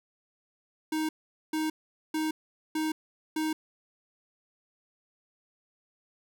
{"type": "tone bursts", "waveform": "square", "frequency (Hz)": 312.7, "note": "D#4", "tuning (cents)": 9, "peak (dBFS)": -28, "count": 5, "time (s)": [0.92, 3.53], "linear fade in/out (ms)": 5, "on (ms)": 170, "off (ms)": 440, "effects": []}